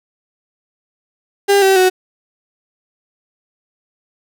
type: tone with pitch steps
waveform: 35% pulse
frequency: 400 / 385 / 370.6 Hz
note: G4 / G4 / F#4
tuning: +35 / -31 / +3 cents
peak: -7 dBFS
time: 1.48-1.9 s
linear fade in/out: 20 ms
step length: 140 ms
effects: none